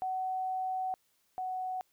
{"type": "tone pair in turn", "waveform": "sine", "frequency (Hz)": [750, 743.5], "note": ["F#5", "F#5"], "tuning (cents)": [23, 8], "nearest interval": "unison", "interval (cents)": 15, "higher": "first", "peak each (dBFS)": [-31, -33], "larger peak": "first", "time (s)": [[0.02, 0.94], [1.38, 1.81]], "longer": "first", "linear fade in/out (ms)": 0, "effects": ["white hiss -73 dBFS RMS until 1.92 s"]}